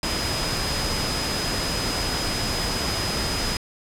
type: tone in noise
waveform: sine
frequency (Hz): 5010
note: D#8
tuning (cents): +11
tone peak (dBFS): -29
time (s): 0.03-3.57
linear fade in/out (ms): 2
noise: pink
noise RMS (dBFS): -26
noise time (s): 0.03-3.57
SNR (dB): -6
effects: low-pass 10000 Hz 12 dB/octave